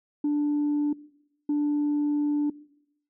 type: tone pair in turn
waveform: sine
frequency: 293.7 / 293.7 Hz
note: D4 / D4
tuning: 0 / 0 cents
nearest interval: unison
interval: 0 cents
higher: neither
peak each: -20 dBFS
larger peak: neither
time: 0.24-0.93 / 1.49-2.5 s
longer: second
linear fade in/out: 5 ms
effects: noise-tail reverb RT60 0.8 s tail -21 dB re dry + tanh soft clip ceiling -20 dBFS